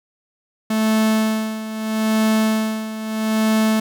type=tone with tremolo; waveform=45% pulse; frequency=218.8 Hz; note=A3; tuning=9 cents flat; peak=-14 dBFS; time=0.7-3.8 s; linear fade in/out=5 ms; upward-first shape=sine; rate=0.78 Hz; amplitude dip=75%; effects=none